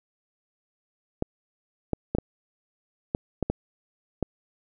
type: clicks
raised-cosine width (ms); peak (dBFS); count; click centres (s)
2; -11; 8; 1.224 / 1.933 / 2.15 / 2.185 / 3.149 / 3.427 / 3.5 / 4.227
effects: none